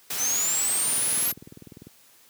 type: noise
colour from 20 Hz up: white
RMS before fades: -30 dBFS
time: 0.1-1.32 s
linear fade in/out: 5 ms
type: exponential sweep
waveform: sine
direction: up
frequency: 6000 to 11840 Hz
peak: -23 dBFS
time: 0.17-1.34 s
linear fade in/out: 50 ms
type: click train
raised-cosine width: 3 ms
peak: -29 dBFS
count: 21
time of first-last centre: 0.88-1.87 s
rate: 20.2 Hz
effects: white hiss -56 dBFS RMS until 2.29 s + high-pass 100 Hz 12 dB/octave